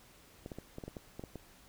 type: clicks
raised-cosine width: 2 ms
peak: -29 dBFS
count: 10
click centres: 0.461 / 0.518 / 0.586 / 0.784 / 0.838 / 0.88 / 0.968 / 1.195 / 1.238 / 1.357 s
effects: pink hiss -60 dBFS RMS until 1.68 s